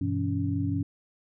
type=tone cluster; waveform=sine; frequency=97.5 / 122.6 / 166.4 / 280.2 Hz; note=G2 / B2 / E3 / C#4; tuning=-9 / -12 / +17 / +19 cents; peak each=-29 / -34 / -34 / -29 dBFS; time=0.01-0.83 s; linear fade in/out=5 ms; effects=none